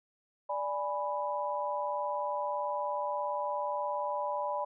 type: chord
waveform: sine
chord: G# diminished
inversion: second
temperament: equal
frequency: 587.3 / 830.6 / 987.8 Hz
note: D5 / G#5 / B5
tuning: 0 / 0 / 0 cents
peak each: -35 / -37 / -34 dBFS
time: 0.49-4.65 s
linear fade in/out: 10 ms
effects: none